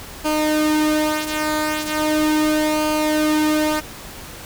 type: tone with flanger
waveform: sawtooth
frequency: 306.4 Hz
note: D#4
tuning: 27 cents flat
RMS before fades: -19 dBFS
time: 0.24-3.81 s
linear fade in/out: 20 ms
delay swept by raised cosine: 0.53 to 3.63 ms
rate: 0.38 Hz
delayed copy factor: -0.6
effects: pink hiss -36 dBFS RMS until 4.45 s